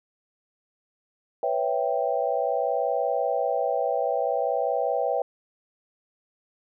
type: chord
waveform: sine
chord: C# half-diminished seventh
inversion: third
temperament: equal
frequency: 493.9 / 554.4 / 659.3 / 784 Hz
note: B4 / C#5 / E5 / G5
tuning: 0 / 0 / 0 / 0 cents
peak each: -28 dBFS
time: 1.43-5.22 s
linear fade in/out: 2 ms
effects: none